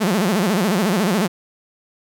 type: tone with vibrato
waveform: sawtooth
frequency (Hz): 196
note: G3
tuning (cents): 0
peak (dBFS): -12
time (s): 0-1.28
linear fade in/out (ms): 20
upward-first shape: sine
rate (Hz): 14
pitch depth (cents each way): 230
effects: none